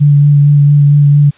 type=tone with vibrato; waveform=sine; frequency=144.7 Hz; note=D3; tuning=25 cents flat; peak=-3 dBFS; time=0-1.31 s; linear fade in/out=20 ms; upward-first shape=sine; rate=4.4 Hz; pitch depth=16 cents each way; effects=white hiss -45 dBFS RMS until 1.37 s + resampled to 8000 Hz